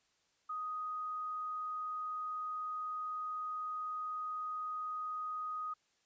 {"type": "tone", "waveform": "sine", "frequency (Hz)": 1248, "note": "D#6", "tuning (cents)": 5, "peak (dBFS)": -37, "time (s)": [0.49, 5.74], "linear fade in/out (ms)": 10, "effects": ["white hiss -75 dBFS RMS until 6.05 s", "resampled to 16000 Hz"]}